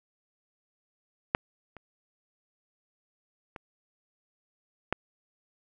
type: clicks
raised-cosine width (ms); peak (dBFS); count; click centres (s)
0.5; -7 / -30 / -25 / -11; 4; 1.349 / 1.767 / 3.562 / 4.926
effects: none